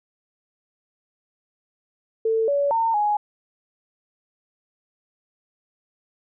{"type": "tone with pitch steps", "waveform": "sine", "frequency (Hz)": [446.8, 568, 909, 834], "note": ["A4", "C#5", "A#5", "G#5"], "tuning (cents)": [27, 42, -44, 7], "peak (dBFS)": -18, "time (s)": [2.25, 3.17], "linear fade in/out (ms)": 5, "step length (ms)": 230, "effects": []}